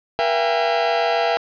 40% pulse tone cluster, 476.4 / 674 / 766 / 813 Hz, A#4 / E5 / G5 / G#5, +38 / +38 / -40 / -37 cents, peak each -23 / -19 / -27 / -22 dBFS, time 0.19-1.37 s, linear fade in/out 0 ms, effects resampled to 11025 Hz + 8-bit

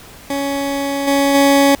20% pulse tone with level steps, 279 Hz, C#4, 11 cents sharp, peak -13 / -7 / -4 dBFS, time 0.3-1.75 s, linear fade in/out 2 ms, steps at 1.07 / 1.34 s, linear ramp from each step 10 ms, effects pink hiss -39 dBFS RMS until 1.8 s

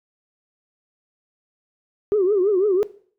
sine tone with vibrato, 392 Hz, G4, in tune, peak -14 dBFS, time 2.12-2.83 s, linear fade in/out 0 ms, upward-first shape triangle, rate 6 Hz, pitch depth 190 cents each way, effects noise-tail reverb RT60 0.5 s tail -19 dB re dry + tanh soft clip ceiling -11 dBFS

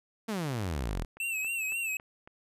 sawtooth exponential sweep, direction down, 232.1 to 36.71 Hz, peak -27 dBFS, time 0.28-1.05 s, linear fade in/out 10 ms
click train, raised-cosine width 0.5 ms, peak -34 dBFS, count 5, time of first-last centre 1.17-2.275 s, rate 3.62 Hz
square tone with vibrato, 2648 Hz, E7, 7 cents sharp, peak -31 dBFS, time 1.2-1.97 s, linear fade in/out 2 ms, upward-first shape sine, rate 3.8 Hz, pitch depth 77 cents each way
effects resampled to 32000 Hz

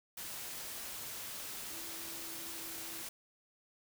sine tone in noise, 330.7 Hz, E4, 6 cents sharp, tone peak -54 dBFS, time 1.7-3.02 s, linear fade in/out 5 ms, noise white, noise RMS -44 dBFS, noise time 0.17-3.09 s, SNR -13 dB, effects none

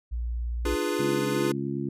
sine tone, 58.9 Hz, A#1, 19 cents sharp, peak -27 dBFS, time 0.11-0.76 s, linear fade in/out 20 ms
square chord, D diminished seventh, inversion none, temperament equal with one note detuned, 299.1 / 349.2 / 415.3 / 493.9 Hz, D4 / F4 / Ab4 / Cb5, +32 / 0 / 0 / 0 cents, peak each -32 / -31 / -31 / -34 dBFS, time 0.65-1.52 s, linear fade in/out 5 ms
harmonic tone, 69.3 Hz, C#2, in tune, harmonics 2 / 3 / 4 / 5, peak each -33 / -33 / -33 / -33 dBFS, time 0.99-1.89 s, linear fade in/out 5 ms
effects resampled to 32000 Hz

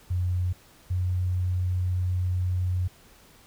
sine tone pair in turn, 89.9 / 90.79 Hz, F#2 / F#2, -49 / -32 cents, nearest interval unison, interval 17 cents, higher second, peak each -23 / -23 dBFS, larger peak neither, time 0.1-0.53 / 0.9-2.88 s, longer second, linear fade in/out 10 ms, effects pink hiss -55 dBFS RMS until 3.46 s

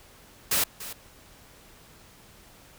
white noise with echo, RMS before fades -24 dBFS, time 0.51-0.64 s, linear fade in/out 5 ms, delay 290 ms, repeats 1, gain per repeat -14 dB, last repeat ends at 0.93 s, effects pink hiss -53 dBFS RMS until 2.78 s

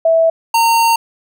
sine / square tone pair in turn, 655 / 918.6 Hz, E5 / A#5, -11 / -26 cents, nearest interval tritone, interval 585 cents, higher second, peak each -8 / -10 dBFS, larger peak first, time 0.05-0.3 / 0.54-0.96 s, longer second, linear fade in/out 5 ms, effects none

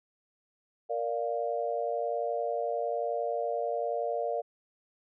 sine chord, Bb major, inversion none, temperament equal, 466.2 / 587.3 / 698.5 Hz, Bb4 / D5 / F5, 0 / 0 / 0 cents, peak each -33 dBFS, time 0.89-4.42 s, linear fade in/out 20 ms, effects none

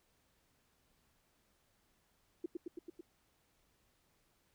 sine tone with echo, 342 Hz, F4, 36 cents flat, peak -35 dBFS, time 2.44-2.46 s, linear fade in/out 5 ms, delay 110 ms, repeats 5, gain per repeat -2 dB, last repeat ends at 3.01 s, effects pink hiss -75 dBFS RMS until 4.54 s

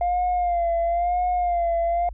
sine tone with vibrato, 698.5 Hz, F5, in tune, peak -18 dBFS, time 0.01-2.09 s, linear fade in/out 2 ms, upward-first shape sine, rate 0.99 Hz, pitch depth 55 cents each way, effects tanh soft clip ceiling -17 dBFS + added 50 Hz sine -33 dBFS peak until 2.13 s

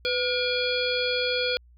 harmonic tone with a mistuned harmonic, 478.5 Hz, A#4, 45 cents sharp, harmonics 1 / 3 / 5 / 7 / 9 / 10, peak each -27 / -32 / -31 / -30 / -32 / -36 dBFS, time 0.05-1.57 s, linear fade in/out 0 ms, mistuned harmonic 1, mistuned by +73 cents, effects added 60 Hz sine -51 dBFS peak until 1.77 s

